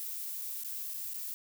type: noise with dropouts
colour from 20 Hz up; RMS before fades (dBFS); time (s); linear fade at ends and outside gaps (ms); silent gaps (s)
violet; -39; 0-1.34; 0; 0.414-0.418 / 0.636-0.646 / 0.937-0.942 / 1.135-1.143
effects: none